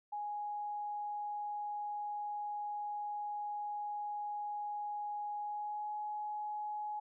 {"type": "tone with pitch glide", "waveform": "sine", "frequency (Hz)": [830.6, 840.3], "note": ["G#5", "G#5"], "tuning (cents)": [0, 20], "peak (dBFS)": -37, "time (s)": [0.12, 7], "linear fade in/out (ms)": 10, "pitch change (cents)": 20, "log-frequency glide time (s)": [5.38, 5.92], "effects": []}